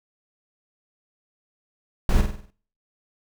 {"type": "noise with echo", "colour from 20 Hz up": "brown", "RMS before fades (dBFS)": -18, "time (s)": [2.09, 2.21], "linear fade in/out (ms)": 2, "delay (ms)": 49, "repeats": 6, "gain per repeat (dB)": -6, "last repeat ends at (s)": 2.504, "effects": ["noise-tail reverb RT60 0.5 s tail -22 dB re dry"]}